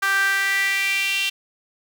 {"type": "tone with high-pass filter sweep", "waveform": "sawtooth", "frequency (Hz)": 392, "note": "G4", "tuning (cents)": 0, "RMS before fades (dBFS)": -21, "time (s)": [0.02, 1.3], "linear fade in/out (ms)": 10, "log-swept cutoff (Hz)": [1400, 2900], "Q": 5.8, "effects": []}